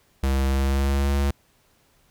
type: tone with pitch glide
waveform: square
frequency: 67.2 to 69.89 Hz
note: C2 to C#2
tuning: +47 to +15 cents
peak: -20 dBFS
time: 0.23-1.31 s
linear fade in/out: 5 ms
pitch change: +68 cents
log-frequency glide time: 0.49-1.14 s
effects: pink hiss -62 dBFS RMS until 2.1 s